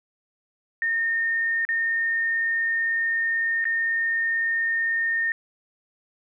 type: tone with dropouts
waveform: sine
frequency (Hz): 1829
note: A#6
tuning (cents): -33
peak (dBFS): -21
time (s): 0.82-5.32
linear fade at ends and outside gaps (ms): 1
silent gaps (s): 1.651-1.689 / 3.643-3.653
effects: none